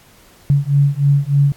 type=beating tone pair; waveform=sine; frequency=140 / 143.3 Hz; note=C#3 / D3; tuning=+18 / -42 cents; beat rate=3.3 Hz; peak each=-14 dBFS; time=0.5-1.52 s; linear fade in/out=0 ms; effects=pink hiss -48 dBFS RMS until 1.56 s + AAC 64 kbps